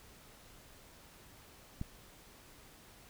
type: click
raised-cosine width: 5 ms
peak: -25 dBFS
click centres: 1.814 s
effects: pink hiss -58 dBFS RMS until 3.09 s